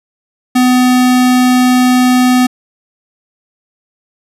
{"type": "tone", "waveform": "square", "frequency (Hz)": 251.3, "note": "B3", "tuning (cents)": 30, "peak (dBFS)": -7, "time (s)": [0.55, 2.47], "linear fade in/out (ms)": 10, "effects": ["resampled to 32000 Hz"]}